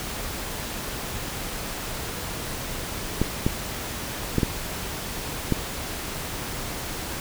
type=clicks; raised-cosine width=3 ms; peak=-7 dBFS; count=5; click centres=3.216 / 3.465 / 4.383 / 4.432 / 5.523 s; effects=pink hiss -32 dBFS RMS until 7.2 s